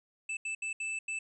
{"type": "tone bursts at uneven times", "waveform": "square", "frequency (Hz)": 2636, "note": "E7", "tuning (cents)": -1, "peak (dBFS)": -34, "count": 5, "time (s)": [[0.29, 0.37], [0.45, 0.55], [0.62, 0.73], [0.8, 0.99], [1.08, 1.19]], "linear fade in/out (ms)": 5, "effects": ["resampled to 24000 Hz"]}